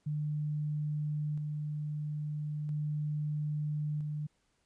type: tone with tremolo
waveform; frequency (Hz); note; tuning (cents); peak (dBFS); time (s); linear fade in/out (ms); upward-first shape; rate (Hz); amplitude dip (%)
sine; 150; D3; +37; -31; 0.06-4.27; 10; square; 0.38; 25
effects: pink hiss -75 dBFS RMS until 4.65 s + resampled to 22050 Hz